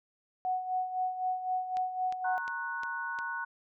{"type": "tone with tremolo", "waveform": "sine", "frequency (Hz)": 740, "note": "F#5", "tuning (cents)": 0, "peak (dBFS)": -27, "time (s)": [0.45, 2.38], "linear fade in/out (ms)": 0, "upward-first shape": "sine", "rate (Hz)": 3.9, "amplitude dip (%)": 65}
{"type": "click train", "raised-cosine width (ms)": 0.2, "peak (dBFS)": -27, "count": 5, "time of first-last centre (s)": [1.77, 3.188], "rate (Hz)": 2.82}
{"type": "chord", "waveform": "sine", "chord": "F# major", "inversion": "first", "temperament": "equal with one note detuned", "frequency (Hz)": [932.3, 1081.5, 1480], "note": ["A#5", "C#6", "F#6"], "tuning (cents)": [0, -43, 0], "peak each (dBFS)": [-39, -41, -35], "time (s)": [2.24, 3.45], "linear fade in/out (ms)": 10}
{"effects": []}